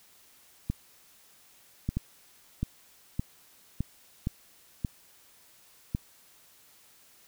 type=clicks; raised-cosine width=5 ms; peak=-16 dBFS; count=9; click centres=0.7 / 1.89 / 1.97 / 2.63 / 3.195 / 3.806 / 4.271 / 4.848 / 5.949 s; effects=white hiss -59 dBFS RMS until 7.27 s